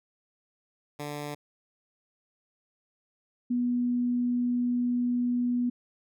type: tone pair in turn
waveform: 10% pulse / sine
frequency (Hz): 146.83 / 244.2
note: D3 / B3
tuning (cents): 0 / -19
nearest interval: major sixth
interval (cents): 881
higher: second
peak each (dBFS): -26 / -24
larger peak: second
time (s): 0.99-1.35 / 3.5-5.7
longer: second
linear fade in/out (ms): 10
effects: none